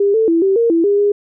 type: tone with pitch steps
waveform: sine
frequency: 401.7 / 444.4 / 332.3 / 387.5 / 464.5 / 332.6 / 405.1 / 409.2 Hz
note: G4 / A4 / E4 / G4 / A#4 / E4 / G#4 / G#4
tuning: +42 / +17 / +14 / -20 / -6 / +16 / -43 / -26 cents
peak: -10 dBFS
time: 0-1.12 s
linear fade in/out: 5 ms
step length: 140 ms
effects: none